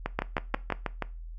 two click trains, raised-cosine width 0.5 ms, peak -14 / -11 dBFS, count 7 / 4, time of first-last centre 0.06-1.023 / 0.19-0.723 s, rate 6.23 / 5.63 Hz, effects noise-tail reverb RT60 0.3 s tail -19 dB re dry + added 41 Hz sine -38 dBFS peak until 1.38 s

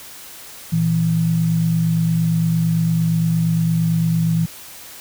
sine tone pair together, 116.08 / 164.81 Hz, A#2 / E3, -7 / 0 cents, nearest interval tritone, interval 607 cents, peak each -23 / -15 dBFS, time 0.72-4.46 s, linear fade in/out 10 ms, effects white hiss -38 dBFS RMS until 5 s

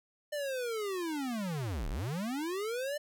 square linear two-way sweep, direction down then up, 602 to 30.39 to 602 Hz, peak -34 dBFS, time 0.32-2.98 s, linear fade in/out 10 ms, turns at 1.89 s, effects none

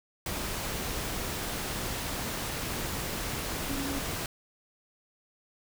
sine tone in noise, 277.2 Hz, C#4, in tune, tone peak -34 dBFS, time 3.69-3.99 s, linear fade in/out 2 ms, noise pink, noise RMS -34 dBFS, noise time 0.26-4.26 s, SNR -3 dB, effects none

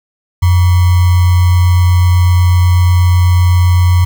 sine tone with sample-and-hold, 89.2 Hz, F2, 37 cents sharp, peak -5 dBFS, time 0.42-4.05 s, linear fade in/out 10 ms, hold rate 1050 Hz, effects none

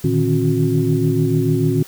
sine tone cluster, 115.3 / 149.1 / 155.9 / 269.7 / 362.1 Hz, A#2 / D3 / D#3 / C#4 / F#4, -19 / +27 / +4 / -47 / -37 cents, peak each -20 dBFS, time 0.04-1.83 s, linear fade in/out 5 ms, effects tanh soft clip ceiling -2 dBFS + white hiss -41 dBFS RMS until 1.87 s

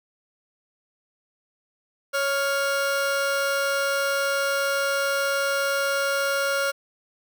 40% pulse tone pair together, 554.4 / 1401.4 Hz, C#5 / F6, 0 / +6 cents, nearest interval octave + major third, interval 1606 cents, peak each -24 dBFS, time 2.13-6.72 s, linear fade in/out 20 ms, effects none

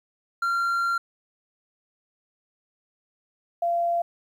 triangle / sine tone pair in turn, 1379 / 686.9 Hz, F6 / F5, -22 / -29 cents, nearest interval octave, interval 1207 cents, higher first, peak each -20 / -21 dBFS, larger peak first, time 0.42-0.98 / 3.62-4.02 s, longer first, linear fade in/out 5 ms, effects 10-bit

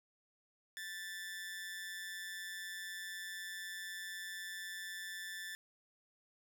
sawtooth tone with amplitude modulation, 1760 Hz, A6, in tune, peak -37 dBFS, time 0.77-5.55 s, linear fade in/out 0 ms, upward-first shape sine, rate 184 Hz, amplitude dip 55%, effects none

